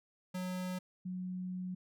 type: tone pair in turn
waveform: square / sine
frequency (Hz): 183.1 / 183.1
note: F#3 / F#3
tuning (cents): -18 / -18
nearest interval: unison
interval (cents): 0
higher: neither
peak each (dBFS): -37 / -37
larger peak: neither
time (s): 0.34-0.79 / 1.05-1.75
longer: second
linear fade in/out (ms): 10
effects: none